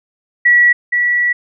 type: tone pair in turn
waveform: sine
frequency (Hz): 1935 / 1943.2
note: B6 / B6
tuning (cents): -36 / -29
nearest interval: unison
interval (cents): 7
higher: second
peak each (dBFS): -6 / -11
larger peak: first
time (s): 0.45-0.73 / 0.92-1.33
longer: second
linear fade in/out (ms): 10
effects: none